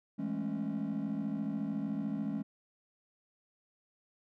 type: chord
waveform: triangle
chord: A major seventh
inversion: second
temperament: just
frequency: 165 / 206.2 / 220 / 275 Hz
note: E3 / G#3 / A3 / C#4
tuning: +2 / -12 / 0 / -14 cents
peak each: -39 / -34 / -36 / -35 dBFS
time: 0.18-2.43 s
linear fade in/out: 20 ms
effects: tanh soft clip ceiling -26 dBFS